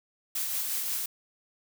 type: noise with tremolo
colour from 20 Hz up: blue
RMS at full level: -30 dBFS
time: 0.35-1.06 s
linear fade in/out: 5 ms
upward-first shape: sine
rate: 5.6 Hz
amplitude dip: 30%
effects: none